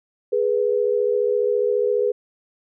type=tone pair together; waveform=sine; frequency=416.2 / 490.8 Hz; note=G#4 / B4; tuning=+4 / -11 cents; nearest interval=minor third; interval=285 cents; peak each=-20 dBFS; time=0.32-2.12 s; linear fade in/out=10 ms; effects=none